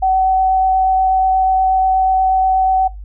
sine tone with vibrato, 757 Hz, F#5, 39 cents sharp, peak -11 dBFS, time 0.02-2.88 s, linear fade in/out 10 ms, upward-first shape triangle, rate 8.3 Hz, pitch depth 10 cents each way, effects noise-tail reverb RT60 0.2 s tail -20 dB re dry + added 50 Hz sine -28 dBFS peak until 3.04 s

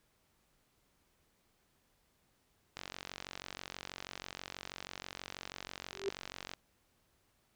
click train, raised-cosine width 0.2 ms, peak -24 dBFS, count 175, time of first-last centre 2.77-6.536 s, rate 46.2 Hz
sine tone with exponential growth, 392 Hz, G4, in tune, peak -29 dBFS, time 5.92-6.09 s, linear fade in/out 2 ms, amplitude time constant 36 ms
effects pink hiss -74 dBFS RMS until 7.55 s

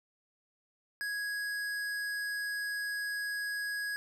triangle tone with hard clipping, 1661.2 Hz, G#6, in tune, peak -35 dBFS, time 1.01-3.96 s, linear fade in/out 0 ms, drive 18 dB, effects none

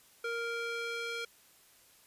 square tone with band-pass filter sweep, 466.2 Hz, A#4, in tune, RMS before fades -37 dBFS, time 0.24-1.25 s, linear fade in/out 5 ms, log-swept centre 1500 to 2700 Hz, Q 0.93, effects white hiss -62 dBFS RMS until 2.06 s + resampled to 32000 Hz

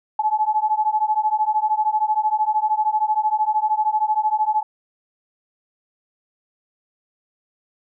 sine beating tone pair, 852 / 865 Hz, G#5 / A5, +44 / -30 cents, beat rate 13 Hz, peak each -20 dBFS, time 0.19-4.63 s, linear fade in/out 5 ms, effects none

